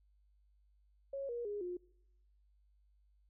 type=tone with pitch steps; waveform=sine; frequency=550 / 476 / 412 / 356.6 Hz; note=C#5 / A#4 / G#4 / F4; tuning=-14 / +36 / -14 / +36 cents; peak=-38 dBFS; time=1.13-1.77 s; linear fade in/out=5 ms; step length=160 ms; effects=noise-tail reverb RT60 0.8 s tail -23 dB re dry + added 50 Hz sine -67 dBFS peak until 3.29 s